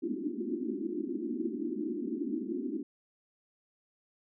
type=band-pass noise; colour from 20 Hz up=white; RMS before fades=-35 dBFS; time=0.02-2.83 s; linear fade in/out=10 ms; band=210 to 370 Hz; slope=96 dB/octave; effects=none